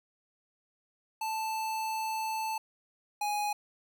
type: tone pair in turn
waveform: square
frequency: 880 / 830.6 Hz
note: A5 / G#5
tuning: 0 / 0 cents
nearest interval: minor second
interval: 100 cents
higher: first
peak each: -32 / -30 dBFS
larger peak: second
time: 1.21-2.58 / 3.21-3.53 s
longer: first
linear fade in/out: 5 ms
effects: none